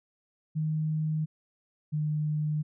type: tone pair in turn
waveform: sine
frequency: 155.56 / 151.83 Hz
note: D#3 / D#3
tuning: 0 / -42 cents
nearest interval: unison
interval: 42 cents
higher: first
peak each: -26 dBFS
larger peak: neither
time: 0.55-1.26 / 1.92-2.63 s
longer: neither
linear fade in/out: 20 ms
effects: none